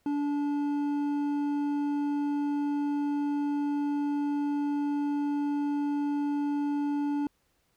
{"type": "tone with hard clipping", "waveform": "triangle", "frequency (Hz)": 289.1, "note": "D4", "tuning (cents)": -27, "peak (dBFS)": -28, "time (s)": [0.06, 7.27], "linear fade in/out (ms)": 2, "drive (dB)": 10, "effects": ["pink hiss -72 dBFS RMS until 7.76 s"]}